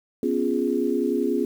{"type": "chord", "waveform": "sine", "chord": "C# dominant seventh", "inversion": "third", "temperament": "equal", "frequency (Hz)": [246.9, 277.2, 349.2, 415.3], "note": ["B3", "C#4", "E#4", "G#4"], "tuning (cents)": [0, 0, 0, 0], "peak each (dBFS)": -26, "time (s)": [0.23, 1.45], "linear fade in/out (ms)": 2, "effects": ["8-bit"]}